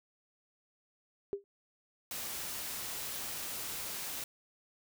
sine tone with exponential decay, 400 Hz, G4, 35 cents sharp, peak -28 dBFS, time 1.33-1.44 s, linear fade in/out 0 ms, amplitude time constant 23 ms
white noise, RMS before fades -40 dBFS, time 2.11-4.24 s, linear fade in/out 2 ms
effects none

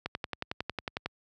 click train, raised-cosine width 0.3 ms, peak -16 dBFS, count 12, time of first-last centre 0.06-1.06 s, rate 11 Hz, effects high-pass 60 Hz 12 dB/octave

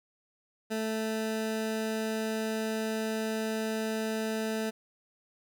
20% pulse tone, 220 Hz, A3, in tune, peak -25 dBFS, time 0.7-4.71 s, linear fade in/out 20 ms, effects none

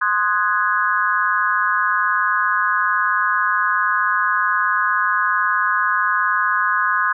sine chord, Ab dominant seventh, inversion first, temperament equal, 1046.5 / 1244.5 / 1480 / 1661.2 Hz, C6 / Eb6 / Gb6 / Ab6, 0 / 0 / 0 / 0 cents, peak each -21 dBFS, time 0.01-7.13 s, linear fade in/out 10 ms, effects none

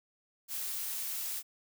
blue noise, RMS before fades -37 dBFS, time 0.48-1.43 s, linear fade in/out 50 ms, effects none

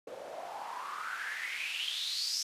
white noise with band-pass filter sweep, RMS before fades -38 dBFS, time 0.07-2.43 s, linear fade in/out 5 ms, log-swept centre 480 to 5600 Hz, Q 6.7, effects resampled to 32000 Hz

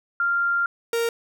sine / 45% pulse tone pair in turn, 1392 / 464.5 Hz, F6 / A#4, -6 / -6 cents, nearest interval octave + perfect fifth, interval 1900 cents, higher first, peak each -19 / -21 dBFS, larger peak first, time 0.2-0.66 / 0.93-1.09 s, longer first, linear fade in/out 2 ms, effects none

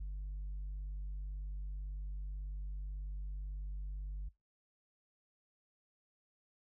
sine tone, 49.07 Hz, G1, 2 cents sharp, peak -36 dBFS, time 0-4.29 s, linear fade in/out 10 ms, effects noise-tail reverb RT60 0.2 s tail -23 dB re dry + tanh soft clip ceiling -38 dBFS

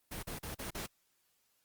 pink noise bursts, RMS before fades -41 dBFS, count 5, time 0.11-0.866 s, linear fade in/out 10 ms, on 120 ms, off 39 ms, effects white hiss -75 dBFS RMS until 1.64 s + Opus 24 kbps

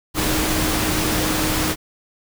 sine tone in noise, 311.1 Hz, D#4, in tune, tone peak -25 dBFS, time 0.14-1.76 s, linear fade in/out 50 ms, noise pink, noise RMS -21 dBFS, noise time 0.14-1.76 s, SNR -7 dB, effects none

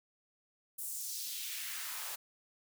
white noise with high-pass filter sweep, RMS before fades -41 dBFS, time 0.78-2.16 s, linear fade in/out 10 ms, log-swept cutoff 10000 to 730 Hz, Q 1.6, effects none

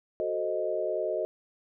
sine chord, F# diminished seventh, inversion none, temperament equal, 370 / 440 / 523.3 / 622.3 Hz, F#4 / A4 / C5 / Eb5, 0 / 0 / 0 / 0 cents, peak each -34 / -34 / -35 / -30 dBFS, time 0.2-1.25 s, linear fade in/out 0 ms, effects none

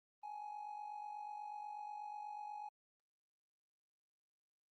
triangle tone with amplitude modulation, 837 Hz, G#5, 13 cents sharp, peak -39 dBFS, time 0.23-2.69 s, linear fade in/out 10 ms, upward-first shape sine, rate 48.2 Hz, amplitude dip 70%, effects tanh soft clip ceiling -39 dBFS + Opus 32 kbps

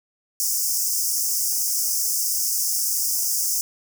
pink high-pass noise, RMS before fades -23 dBFS, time 0.4-3.61 s, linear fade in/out 0 ms, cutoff 5100 Hz, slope 96 dB/octave, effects none

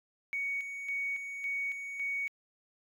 triangle tone with tremolo, 2235 Hz, C#7, 14 cents sharp, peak -28 dBFS, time 0.33-2.28 s, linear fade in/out 0 ms, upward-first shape square, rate 1.8 Hz, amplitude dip 60%, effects tanh soft clip ceiling -29 dBFS

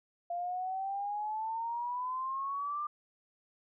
sine exponential sweep, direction up, 690 to 1200 Hz, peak -33 dBFS, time 0.3-2.87 s, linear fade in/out 5 ms, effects none

